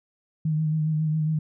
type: tone with vibrato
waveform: sine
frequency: 155.56 Hz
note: D#3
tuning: in tune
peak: -21 dBFS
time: 0.45-1.39 s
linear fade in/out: 5 ms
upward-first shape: sine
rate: 7.3 Hz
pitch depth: 31 cents each way
effects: none